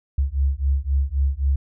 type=beating tone pair; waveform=sine; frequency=67 / 70.8 Hz; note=C2 / C#2; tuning=+42 / +37 cents; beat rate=3.8 Hz; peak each=-21 / -21 dBFS; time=0.18-1.56 s; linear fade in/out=5 ms; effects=none